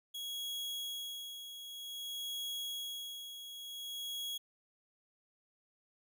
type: tone with tremolo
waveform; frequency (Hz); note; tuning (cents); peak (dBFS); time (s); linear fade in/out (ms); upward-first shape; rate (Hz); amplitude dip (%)
40% pulse; 3322; G#7; 0; -37; 0.14-4.38; 10; sine; 0.53; 60
effects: none